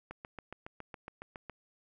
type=click train; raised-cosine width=0.5 ms; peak=-28 dBFS; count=11; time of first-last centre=0.11-1.497 s; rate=7.21 Hz; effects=none